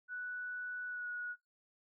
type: tone with pitch glide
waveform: sine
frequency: 1480 to 1458.8 Hz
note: F#6 to F#6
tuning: 0 to -25 cents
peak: -39 dBFS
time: 0.08-1.36 s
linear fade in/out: 50 ms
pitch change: -25 cents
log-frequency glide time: 0.87-1.07 s
effects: noise-tail reverb RT60 0.2 s tail -22 dB re dry